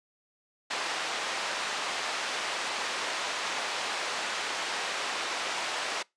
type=band-pass noise; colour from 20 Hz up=pink; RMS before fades=-33 dBFS; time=0.7-6.03 s; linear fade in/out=10 ms; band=710 to 5300 Hz; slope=12 dB/octave; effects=noise-tail reverb RT60 0.2 s tail -24 dB re dry + resampled to 22050 Hz